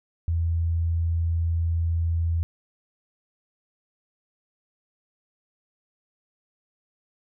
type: tone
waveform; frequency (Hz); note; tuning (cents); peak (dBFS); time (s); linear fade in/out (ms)
sine; 83.4; E2; +21; -21; 0.28-2.43; 0
effects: none